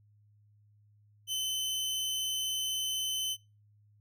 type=tone; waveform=sawtooth; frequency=3048 Hz; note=G7; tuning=49 cents flat; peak=-28 dBFS; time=1.27-3.37 s; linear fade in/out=50 ms; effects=noise-tail reverb RT60 0.3 s tail -25 dB re dry + added 104 Hz sine -61 dBFS peak until 4 s